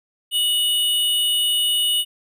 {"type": "tone pair together", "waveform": "square", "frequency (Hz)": [2936, 3623], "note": ["F#7", "A7"], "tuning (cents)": [-14, 50], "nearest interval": "major third", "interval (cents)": 364, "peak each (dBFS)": [-18, -30], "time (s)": [0.31, 2.05], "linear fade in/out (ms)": 50, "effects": []}